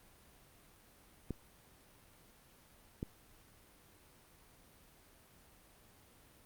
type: clicks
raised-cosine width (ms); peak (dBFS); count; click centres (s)
3; -25; 2; 1.307 / 3.029
effects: pink hiss -63 dBFS RMS until 6.45 s + Opus 32 kbps